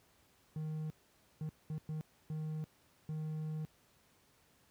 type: tone bursts at uneven times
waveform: triangle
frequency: 155.56 Hz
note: D#3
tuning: in tune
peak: -35 dBFS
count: 6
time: 0.56-0.9 / 1.41-1.49 / 1.7-1.78 / 1.89-2.01 / 2.3-2.64 / 3.09-3.65 s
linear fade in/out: 0 ms
effects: pink hiss -69 dBFS RMS until 4.7 s + high-pass 60 Hz 12 dB/octave